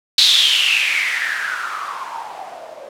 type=noise with low-pass filter sweep; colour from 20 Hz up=violet; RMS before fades=-19 dBFS; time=0.18-2.89 s; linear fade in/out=2 ms; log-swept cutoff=4000 to 550 Hz; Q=7.6; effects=none